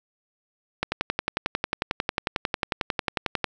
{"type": "click train", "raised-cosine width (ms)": 0.3, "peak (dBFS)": -7, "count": 30, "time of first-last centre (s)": [0.83, 3.443], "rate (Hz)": 11.1, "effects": []}